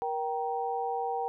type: tone cluster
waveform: sine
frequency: 472.6 / 778 / 941 Hz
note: A#4 / G5 / A#5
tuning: +24 / -13 / +16 cents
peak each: -34 / -31 / -38 dBFS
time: 0.02-1.28 s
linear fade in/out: 0 ms
effects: none